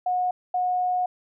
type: tone pair in turn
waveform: sine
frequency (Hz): 727 / 727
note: F#5 / F#5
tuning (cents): -31 / -31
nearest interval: unison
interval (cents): 0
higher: neither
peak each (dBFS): -21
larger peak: neither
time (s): 0.06-0.31 / 0.54-1.06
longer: second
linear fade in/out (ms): 5
effects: none